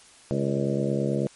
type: harmonic tone with a mistuned harmonic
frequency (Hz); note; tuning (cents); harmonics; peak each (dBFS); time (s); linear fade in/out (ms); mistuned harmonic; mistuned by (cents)
69.3; C#2; 0; 2 / 3 / 4 / 5 / 6 / 7 / 8 / 9; -28 / -28 / -34 / -30 / -34 / -31 / -34 / -36; 0.31-1.27; 0; 8; +41
effects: white hiss -52 dBFS RMS until 1.35 s + MP3 48 kbps